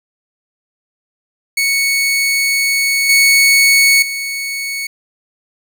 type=tone with level steps; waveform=sawtooth; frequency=2217 Hz; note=C#7; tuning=in tune; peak=-9 / -4 / -16 dBFS; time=1.57-4.87 s; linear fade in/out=5 ms; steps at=3.09 / 4.02 s; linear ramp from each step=5 ms; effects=none